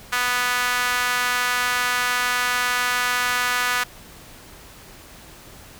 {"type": "tone with high-pass filter", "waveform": "sawtooth", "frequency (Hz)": 246.9, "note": "B3", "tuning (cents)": 0, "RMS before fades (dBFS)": -22, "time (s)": [0.12, 3.84], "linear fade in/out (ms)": 10, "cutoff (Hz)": 1400, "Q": 1.9, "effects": ["pink hiss -44 dBFS RMS until 5.79 s"]}